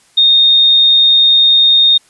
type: tone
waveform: sine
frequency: 3685 Hz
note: A#7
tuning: 21 cents flat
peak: -5 dBFS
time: 0.17-1.98 s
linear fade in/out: 10 ms
effects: white hiss -50 dBFS RMS until 2.09 s + resampled to 24000 Hz